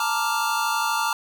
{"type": "chord", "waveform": "square", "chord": "Bb major seventh", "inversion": "third", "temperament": "equal", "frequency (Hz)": [880, 932.3, 1174.7, 1396.9], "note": ["A5", "Bb5", "D6", "F6"], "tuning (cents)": [0, 0, 0, 0], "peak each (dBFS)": -28, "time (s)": [0, 1.13], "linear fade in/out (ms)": 2, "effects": []}